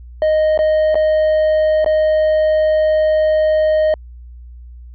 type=tone with dropouts; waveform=triangle; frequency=621 Hz; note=D#5; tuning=3 cents flat; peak=-9 dBFS; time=0.22-3.94 s; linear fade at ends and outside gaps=1 ms; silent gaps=0.576-0.59 / 0.945-0.954 / 1.845-1.861 s; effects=added 60 Hz sine -33 dBFS peak until 4.94 s + resampled to 11025 Hz